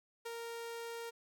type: tone with ADSR envelope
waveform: sawtooth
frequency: 464.5 Hz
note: A#4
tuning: 6 cents flat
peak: -36 dBFS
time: 0.25-1.11 s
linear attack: 12 ms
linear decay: 27 ms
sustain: -2 dB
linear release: 21 ms
effects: none